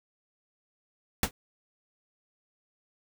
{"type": "noise with exponential decay", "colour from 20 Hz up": "pink", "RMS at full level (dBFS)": -19, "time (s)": [1.23, 1.31], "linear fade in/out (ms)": 2, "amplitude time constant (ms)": 17, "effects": []}